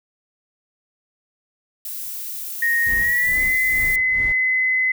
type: noise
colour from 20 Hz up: violet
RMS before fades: -30 dBFS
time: 1.85-3.96 s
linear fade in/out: 2 ms
type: tone with pitch glide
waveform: sine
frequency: 1864.7 to 2033 Hz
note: A#6 to B6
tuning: 0 to +50 cents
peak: -16 dBFS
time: 2.62-4.92 s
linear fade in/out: 5 ms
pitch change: +150 cents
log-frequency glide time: 2.97-3.43 s
type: noise with tremolo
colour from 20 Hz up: brown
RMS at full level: -32 dBFS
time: 2.86-4.33 s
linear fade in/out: 10 ms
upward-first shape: sine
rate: 2.3 Hz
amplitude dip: 85%
effects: none